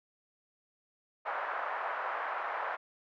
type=band-pass noise; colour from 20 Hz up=white; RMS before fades=-36 dBFS; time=1.25-2.77 s; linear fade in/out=20 ms; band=610 to 1500 Hz; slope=24 dB/octave; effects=none